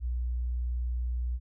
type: tone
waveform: sine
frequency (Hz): 60.7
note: B1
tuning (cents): -29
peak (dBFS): -28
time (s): 0-1.4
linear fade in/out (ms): 50
effects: none